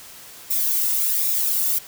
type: noise with flanger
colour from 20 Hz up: violet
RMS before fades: -21 dBFS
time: 0.5-1.79 s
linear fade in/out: 10 ms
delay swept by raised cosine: 0.65 to 1.27 ms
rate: 1.3 Hz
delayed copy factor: -0.55
effects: white hiss -42 dBFS RMS until 1.87 s